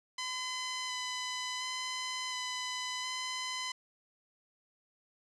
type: tone with vibrato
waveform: 10% pulse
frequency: 1011 Hz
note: B5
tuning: 40 cents sharp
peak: -27 dBFS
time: 0.18-3.72 s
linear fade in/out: 5 ms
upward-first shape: square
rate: 0.7 Hz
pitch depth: 10 cents each way
effects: resampled to 24000 Hz + 10-bit